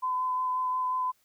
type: tone with vibrato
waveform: sine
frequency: 1015 Hz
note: B5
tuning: 47 cents sharp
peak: -26 dBFS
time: 0.02-1.12 s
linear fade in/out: 20 ms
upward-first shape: sine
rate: 5.6 Hz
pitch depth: 11 cents each way
effects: white hiss -69 dBFS RMS until 1.24 s